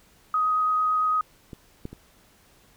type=tone with vibrato; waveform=sine; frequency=1255 Hz; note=D#6; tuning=15 cents sharp; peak=-20 dBFS; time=0.34-1.21 s; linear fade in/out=2 ms; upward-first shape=triangle; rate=8.9 Hz; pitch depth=8 cents each way
type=clicks; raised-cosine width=3 ms; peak=-25 / -20 / -27 dBFS; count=3; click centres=1.532 / 1.854 / 1.93 s
effects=pink hiss -58 dBFS RMS until 2.76 s